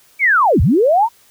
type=linear two-way sweep; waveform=sine; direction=down then up; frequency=2335 to 58.27 to 963 Hz; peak=-9 dBFS; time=0.19-1.09 s; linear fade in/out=50 ms; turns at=0.61 s; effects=white hiss -51 dBFS RMS until 1.3 s